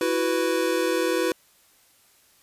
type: chord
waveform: square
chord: E suspended second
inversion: none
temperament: equal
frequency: 329.6 / 370 / 493.9 Hz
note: E4 / F#4 / B4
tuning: 0 / 0 / 0 cents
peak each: -27 / -27 / -26 dBFS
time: 0.01-1.32 s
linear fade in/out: 2 ms
effects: white hiss -59 dBFS RMS until 2.42 s + resampled to 32000 Hz